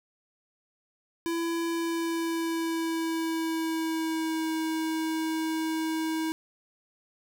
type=tone with pitch glide; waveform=square; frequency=334.7 to 319.6 Hz; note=E4 to D#4; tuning=+26 to +47 cents; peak=-28 dBFS; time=1.26-6.32 s; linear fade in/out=0 ms; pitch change=-79 cents; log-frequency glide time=1.69-4.54 s; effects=10-bit